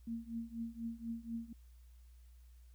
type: tone with tremolo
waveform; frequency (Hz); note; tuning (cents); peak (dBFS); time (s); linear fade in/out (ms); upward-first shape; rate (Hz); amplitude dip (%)
sine; 230; A#3; -23; -36; 0.07-1.53; 5; triangle; 4.1; 95
effects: added 60 Hz sine -56 dBFS peak until 2.74 s + white hiss -75 dBFS RMS until 2.74 s